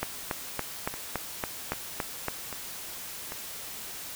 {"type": "two click trains", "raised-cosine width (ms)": 0.5, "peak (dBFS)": [-13, -21], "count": [9, 4], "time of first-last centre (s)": [[0.03, 2.284], [0.94, 3.321]], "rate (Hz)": [3.55, 1.26], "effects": ["white hiss -40 dBFS RMS until 4.15 s"]}